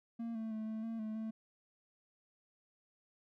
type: tone with pitch steps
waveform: triangle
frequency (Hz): 230.9 / 222.3 / 218.1 / 219.7 / 226.7 / 217 / 220.9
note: A#3 / A3 / A3 / A3 / A#3 / A3 / A3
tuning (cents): -16 / +18 / -15 / -2 / -48 / -24 / +7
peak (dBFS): -36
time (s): 0.19-1.31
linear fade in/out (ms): 10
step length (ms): 160
effects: none